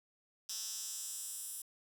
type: tone with high-pass filter sweep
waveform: 10% pulse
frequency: 220 Hz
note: A3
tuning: in tune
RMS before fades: -43 dBFS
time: 0.49-1.62 s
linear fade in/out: 5 ms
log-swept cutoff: 5600 to 9600 Hz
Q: 2.3
effects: none